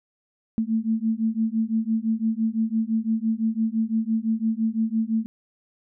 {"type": "beating tone pair", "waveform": "sine", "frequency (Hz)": [220, 225.9], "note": ["A3", "A3"], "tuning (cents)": [0, 46], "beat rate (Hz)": 5.9, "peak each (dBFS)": -24, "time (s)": [0.58, 5.26], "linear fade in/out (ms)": 0, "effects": []}